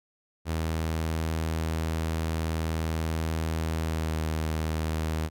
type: tone with pitch glide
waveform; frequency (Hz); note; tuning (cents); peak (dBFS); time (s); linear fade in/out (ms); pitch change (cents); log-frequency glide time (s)
sawtooth; 80.5 to 79.07; E2 to D#2; -41 to +28; -23; 0.45-5.3; 50; -31; 3.82-4.17
effects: none